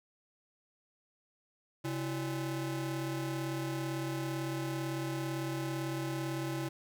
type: ring-modulated tone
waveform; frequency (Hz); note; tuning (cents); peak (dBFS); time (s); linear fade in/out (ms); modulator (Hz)
40% pulse; 233.1; A#3; 0; -30; 1.84-6.69; 10; 97.6
effects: none